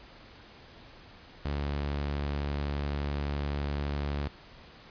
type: tone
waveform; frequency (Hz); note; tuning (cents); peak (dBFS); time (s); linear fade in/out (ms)
sawtooth; 71.8; D2; -39; -26; 1.45-4.28; 5
effects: pink hiss -52 dBFS RMS until 4.9 s + resampled to 11025 Hz